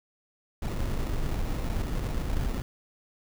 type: noise with sample-and-hold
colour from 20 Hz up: brown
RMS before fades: -29 dBFS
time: 0.62-2.62 s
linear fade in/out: 5 ms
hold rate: 1575 Hz
effects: none